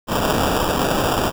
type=noise with sample-and-hold; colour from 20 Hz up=violet; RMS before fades=-19 dBFS; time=0.07-1.32 s; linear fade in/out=50 ms; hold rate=2100 Hz; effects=none